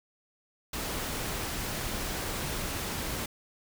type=noise; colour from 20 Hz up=pink; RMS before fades=-34 dBFS; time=0.73-3.26 s; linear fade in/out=5 ms; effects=none